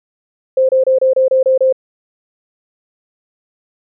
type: tone bursts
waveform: sine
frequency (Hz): 523.3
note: C5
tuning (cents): 0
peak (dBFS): -8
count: 8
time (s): 0.57-1.726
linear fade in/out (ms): 5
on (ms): 120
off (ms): 28
effects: none